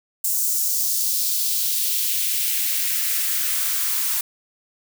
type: noise with high-pass filter sweep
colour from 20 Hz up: blue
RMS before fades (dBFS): -22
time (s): 0.24-4.21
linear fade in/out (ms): 5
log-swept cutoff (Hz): 7300 to 990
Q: 1.5
effects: none